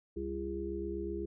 harmonic tone with a mistuned harmonic, 68 Hz, C#2, 33 cents flat, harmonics 1 / 3 / 5 / 6, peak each -42 / -44 / -38 / -40 dBFS, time 0.16-1.26 s, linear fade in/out 10 ms, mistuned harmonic 3, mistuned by -94 cents, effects none

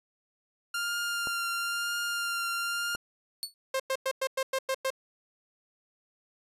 sawtooth tone with vibrato, 1396.9 Hz, F6, in tune, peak -26 dBFS, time 0.74-2.96 s, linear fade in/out 5 ms, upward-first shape triangle, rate 1 Hz, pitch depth 18 cents each way
clicks, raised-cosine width 1 ms, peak -25 dBFS, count 2, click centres 1.272 / 2.95 s
sawtooth tone with exponential decay, 4435 Hz, C#8, in tune, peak -25 dBFS, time 3.43-3.54 s, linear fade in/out 0 ms, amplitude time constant 23 ms
sawtooth tone bursts, 530 Hz, C5, 22 cents sharp, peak -23 dBFS, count 8, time 3.74-4.904 s, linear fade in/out 5 ms, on 58 ms, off 100 ms
effects resampled to 32000 Hz

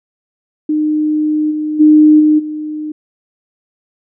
sine tone with level steps, 305.2 Hz, D#4, 33 cents flat, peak -11 / -15 / -3 / -6 / -19 dBFS, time 0.69-2.92 s, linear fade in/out 5 ms, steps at 1.5 / 1.79 / 2.19 / 2.38 s, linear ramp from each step 20 ms, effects none

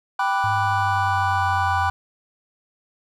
triangle chord, G major seventh, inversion none, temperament equal, 784 / 987.8 / 1174.7 / 1480 Hz, G5 / B5 / D6 / F#6, 0 / 0 / 0 / 0 cents, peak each -21 / -22 / -25 / -24 dBFS, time 0.19-1.9 s, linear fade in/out 5 ms
sine linear sweep, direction down, 104.6 to 87.31 Hz, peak -26 dBFS, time 0.44-1.9 s, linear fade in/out 0 ms
effects none

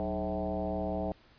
sine tone with frequency modulation, 417.4 Hz, G#4, 9 cents sharp, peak -30 dBFS, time 0-1.12 s, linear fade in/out 0 ms, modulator 114 Hz, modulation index 3, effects pink hiss -61 dBFS RMS until 1.38 s + resampled to 11025 Hz

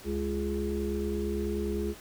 harmonic tone with a mistuned harmonic, 69.3 Hz, C#2, in tune, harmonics 1 / 3 / 5 / 6, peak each -34 / -34 / -34 / -34 dBFS, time 0.04-1.95 s, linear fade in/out 50 ms, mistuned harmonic 1, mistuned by +29 cents, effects pink hiss -49 dBFS RMS until 2 s

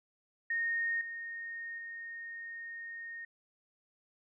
sine tone with level steps, 1849 Hz, A#6, 15 cents flat, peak -30 / -39 / -41 dBFS, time 0.5-3.25 s, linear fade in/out 5 ms, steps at 1.01 / 1.78 s, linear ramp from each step 2 ms, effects none

